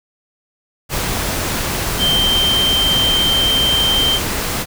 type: tone in noise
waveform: sine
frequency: 3136 Hz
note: G7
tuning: in tune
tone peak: -13 dBFS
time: 1.98-4.2 s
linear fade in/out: 50 ms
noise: pink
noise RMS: -20 dBFS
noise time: 0.89-4.66 s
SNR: +4 dB
effects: none